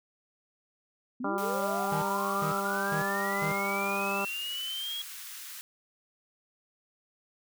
sine linear sweep, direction up, 233.1 to 3325 Hz, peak -33 dBFS, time 1.2-5.02 s, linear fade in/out 5 ms
harmonic tone, 198.2 Hz, G3, 19 cents sharp, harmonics 1 / 2 / 3 / 4 / 5 / 6 / 7, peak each -37 / -37 / -37 / -37 / -37 / -37 / -37 dBFS, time 1.24-4.25 s, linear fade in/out 5 ms
white high-pass noise, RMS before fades -43 dBFS, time 1.38-5.61 s, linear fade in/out 0 ms, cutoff 1200 Hz, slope 24 dB/octave
45% pulse tone bursts, 158.1 Hz, D#3, 28 cents sharp, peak -32 dBFS, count 4, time 1.92-3.52 s, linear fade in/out 2 ms, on 100 ms, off 400 ms
effects none

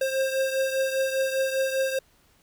square beating tone pair, 531 / 536 Hz, C5 / C5, +25 / +42 cents, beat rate 5 Hz, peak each -25 / -31 dBFS, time 0.01-1.99 s, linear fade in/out 5 ms, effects pink hiss -62 dBFS RMS until 2.42 s

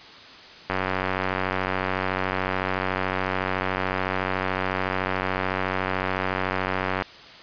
click train, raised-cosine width 0.5 ms, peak -9 dBFS, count 594, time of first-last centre 0.7-7.022 s, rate 93.8 Hz, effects white hiss -44 dBFS RMS until 7.42 s + resampled to 11025 Hz

